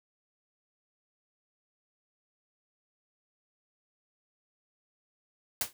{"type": "noise with exponential decay", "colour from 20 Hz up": "white", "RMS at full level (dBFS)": -26, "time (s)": [5.61, 5.73], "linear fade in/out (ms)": 1, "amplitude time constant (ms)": 25, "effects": []}